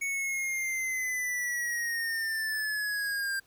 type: linear sweep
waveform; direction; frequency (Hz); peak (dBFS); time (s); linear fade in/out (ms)
square; down; 2224 to 1585; -30; 0.01-3.4; 10
effects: pink hiss -64 dBFS RMS until 3.46 s